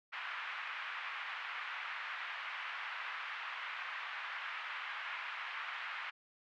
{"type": "band-pass noise", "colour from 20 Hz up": "pink", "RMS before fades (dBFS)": -43, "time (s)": [0.12, 6.11], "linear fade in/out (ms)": 20, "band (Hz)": [1100, 2700], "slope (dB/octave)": 24, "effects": []}